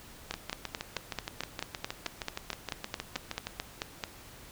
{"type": "two click trains", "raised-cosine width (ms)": 0.2, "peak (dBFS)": [-15, -17], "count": [18, 21], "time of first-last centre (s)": [[0.31, 4.038], [0.34, 3.47]], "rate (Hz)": [4.56, 6.39], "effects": ["pink hiss -51 dBFS RMS until 4.51 s"]}